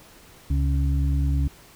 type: harmonic tone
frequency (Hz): 69.3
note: C#2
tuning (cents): 0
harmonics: 1 / 2 / 4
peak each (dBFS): -20 / -26 / -32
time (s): 0.5-1.48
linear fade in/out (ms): 5
effects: pink hiss -50 dBFS RMS until 1.75 s